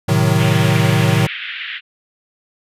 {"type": "chord", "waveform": "square", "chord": "A diminished seventh", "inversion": "none", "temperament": "equal", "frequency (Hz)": [110, 130.81, 155.56, 185], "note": ["A2", "C3", "Eb3", "Gb3"], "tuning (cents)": [0, 0, 0, 0], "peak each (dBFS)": [-17, -19, -17, -21], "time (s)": [0.08, 1.27], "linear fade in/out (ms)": 10}
{"type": "band-pass noise", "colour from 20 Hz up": "pink", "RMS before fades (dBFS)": -27, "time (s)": [0.37, 1.81], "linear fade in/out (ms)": 50, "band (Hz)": [1600, 3400], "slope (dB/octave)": 48}
{"effects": ["resampled to 32000 Hz"]}